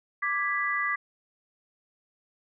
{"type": "chord", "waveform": "sine", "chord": "G# diminished", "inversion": "second", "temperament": "equal with one note detuned", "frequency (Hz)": [1174.7, 1656.4, 1975.5], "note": ["D6", "G#6", "B6"], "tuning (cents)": [0, -5, 0], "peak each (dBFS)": [-30, -32, -28], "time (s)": [0.22, 0.96], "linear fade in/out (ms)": 10, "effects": []}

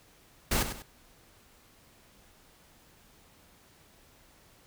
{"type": "noise with echo", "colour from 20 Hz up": "pink", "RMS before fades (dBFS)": -27, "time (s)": [0.51, 0.63], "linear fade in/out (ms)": 5, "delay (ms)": 97, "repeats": 2, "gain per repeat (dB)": -9, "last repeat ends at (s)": 0.824, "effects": ["pink hiss -60 dBFS RMS until 4.66 s"]}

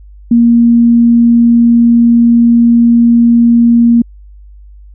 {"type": "tone", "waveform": "sine", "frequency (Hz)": 234.9, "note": "A#3", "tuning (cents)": 13, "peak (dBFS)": -3, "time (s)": [0.31, 4.02], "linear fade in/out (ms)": 5, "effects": ["added 50 Hz sine -32 dBFS peak until 4.94 s"]}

